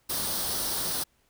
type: noise with comb filter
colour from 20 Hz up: white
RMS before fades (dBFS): -30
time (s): 0.09-1.04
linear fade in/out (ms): 10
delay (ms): 0.21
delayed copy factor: +0.6
effects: pink hiss -68 dBFS RMS until 1.29 s